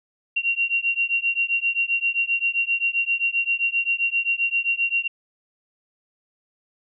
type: beating tone pair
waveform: sine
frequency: 2751 / 2758.6 Hz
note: F7 / F7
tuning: -27 / -22 cents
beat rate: 7.6 Hz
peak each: -23 dBFS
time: 0.36-5.08 s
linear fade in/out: 10 ms
effects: none